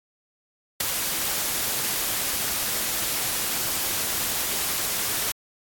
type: noise with ADSR envelope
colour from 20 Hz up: white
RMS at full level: -20 dBFS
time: 0.8-5.32 s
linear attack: 7 ms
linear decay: 8 ms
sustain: -6 dB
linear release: 5 ms
effects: AAC 64 kbps